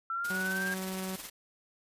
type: linear sweep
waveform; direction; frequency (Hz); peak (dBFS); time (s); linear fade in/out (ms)
sine; up; 1336 to 1619; -31; 0.1-0.74; 2
type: noise with tremolo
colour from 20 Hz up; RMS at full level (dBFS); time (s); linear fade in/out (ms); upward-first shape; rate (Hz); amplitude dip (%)
white; -40; 0.24-1.3; 10; triangle; 19; 60
type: tone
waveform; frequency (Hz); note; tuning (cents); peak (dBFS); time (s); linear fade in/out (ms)
sawtooth; 188.3; F#3; +31; -31; 0.3-1.16; 5
effects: resampled to 32000 Hz